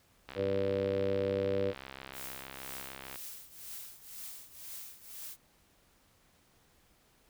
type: click train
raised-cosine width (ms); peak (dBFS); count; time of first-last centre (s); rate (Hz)
0.3; -27; 192; 0.29-3.158; 66.6
type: harmonic tone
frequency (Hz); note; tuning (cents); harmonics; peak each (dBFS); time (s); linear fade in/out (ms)
98; G2; 0; 1 / 2 / 3 / 4 / 5 / 6; -40 / -41 / -41 / -39 / -31 / -37; 0.35-1.74; 50
type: noise with tremolo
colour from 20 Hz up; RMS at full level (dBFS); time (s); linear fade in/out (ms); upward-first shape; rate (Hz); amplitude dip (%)
blue; -43; 2.12-5.37; 50; triangle; 2; 85
effects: pink hiss -67 dBFS RMS until 7.29 s